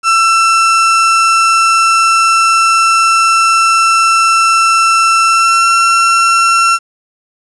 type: tone with pitch glide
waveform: 35% pulse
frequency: 1338 to 1355.1 Hz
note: E6 to E6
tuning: +25 to +47 cents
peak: -5 dBFS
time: 0.03-6.79 s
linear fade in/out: 50 ms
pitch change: +22 cents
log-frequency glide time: 5.27-5.67 s
effects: resampled to 22050 Hz + 7-bit